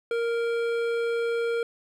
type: tone with hard clipping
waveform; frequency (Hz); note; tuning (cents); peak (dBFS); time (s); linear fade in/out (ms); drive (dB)
triangle; 465.9; A#4; -1; -26; 0.11-1.63; 2; 16
effects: none